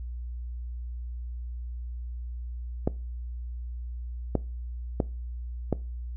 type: clicks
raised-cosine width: 2 ms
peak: -10 dBFS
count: 4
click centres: 2.875 / 4.353 / 5.002 / 5.727 s
effects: noise-tail reverb RT60 0.3 s tail -21 dB re dry + added 60 Hz sine -33 dBFS peak until 6.16 s